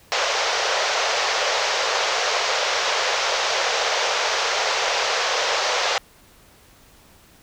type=band-pass noise; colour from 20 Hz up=pink; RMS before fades=-22 dBFS; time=0.12-5.98 s; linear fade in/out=0 ms; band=460 to 6400 Hz; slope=48 dB/octave; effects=pink hiss -52 dBFS RMS until 7.42 s